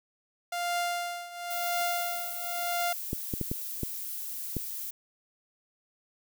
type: tone with tremolo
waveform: sawtooth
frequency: 698.5 Hz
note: F5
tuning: in tune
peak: -23 dBFS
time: 0.52-2.93 s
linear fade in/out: 5 ms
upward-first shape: triangle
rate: 0.96 Hz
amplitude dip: 85%
type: noise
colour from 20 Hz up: violet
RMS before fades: -37 dBFS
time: 1.5-4.91 s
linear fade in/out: 10 ms
type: clicks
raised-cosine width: 3 ms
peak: -18 dBFS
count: 6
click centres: 3.131 / 3.338 / 3.413 / 3.515 / 3.833 / 4.567 s
effects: none